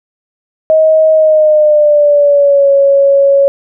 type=tone with pitch glide; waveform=sine; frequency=631 to 555.7 Hz; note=D#5 to C#5; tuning=+24 to +4 cents; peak=-4 dBFS; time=0.7-3.48 s; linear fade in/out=0 ms; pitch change=-220 cents; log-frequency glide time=1.13-2.7 s; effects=none